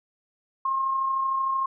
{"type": "tone with amplitude modulation", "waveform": "sine", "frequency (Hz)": 1070, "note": "C6", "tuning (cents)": 38, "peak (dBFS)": -21, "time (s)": [0.65, 1.66], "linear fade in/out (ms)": 5, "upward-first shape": "sine", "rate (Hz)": 33.2, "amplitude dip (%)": 35, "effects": []}